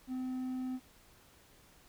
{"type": "tone", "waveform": "triangle", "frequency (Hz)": 256.4, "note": "C4", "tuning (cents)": -35, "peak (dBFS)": -33, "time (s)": [0.07, 0.8], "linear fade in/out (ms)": 50, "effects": ["pink hiss -62 dBFS RMS until 1.88 s"]}